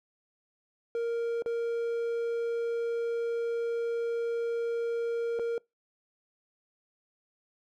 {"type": "tone with dropouts", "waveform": "triangle", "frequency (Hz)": 466.2, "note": "A#4", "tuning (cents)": 0, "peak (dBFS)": -26, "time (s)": [0.95, 5.58], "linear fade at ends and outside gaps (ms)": 1, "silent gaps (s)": [[1.422, 1.46], [5.39, 5.395]], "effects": ["noise-tail reverb RT60 0.2 s tail -25 dB re dry"]}